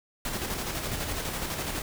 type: noise with tremolo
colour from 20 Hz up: pink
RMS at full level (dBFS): -31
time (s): 0.25-1.82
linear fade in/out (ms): 2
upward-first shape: square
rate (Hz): 12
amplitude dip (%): 35
effects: none